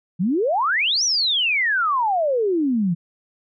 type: exponential two-way sweep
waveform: sine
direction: up then down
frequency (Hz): 162.2 to 6070 to 162.2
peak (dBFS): -17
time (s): 0.19-2.95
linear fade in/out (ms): 20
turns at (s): 1.04
effects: none